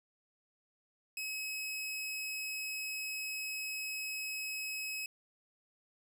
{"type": "tone", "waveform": "sawtooth", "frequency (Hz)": 2560, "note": "D#7", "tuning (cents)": 49, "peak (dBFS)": -34, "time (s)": [1.17, 5.06], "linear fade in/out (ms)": 2, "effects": []}